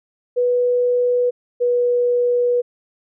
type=tone pair in turn; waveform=sine; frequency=491.2 / 487 Hz; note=B4 / B4; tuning=-9 / -24 cents; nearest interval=unison; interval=15 cents; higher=first; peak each=-14 dBFS; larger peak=neither; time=0.36-1.31 / 1.6-2.62 s; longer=second; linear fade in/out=20 ms; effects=none